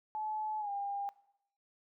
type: tone with pitch glide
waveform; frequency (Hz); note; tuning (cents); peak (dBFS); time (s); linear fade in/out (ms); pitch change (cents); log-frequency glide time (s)
sine; 860 to 802.4; A5 to G5; -40 to +40; -35; 0.15-1.09; 0; -120; 0.59-0.7
effects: noise-tail reverb RT60 0.8 s tail -19 dB re dry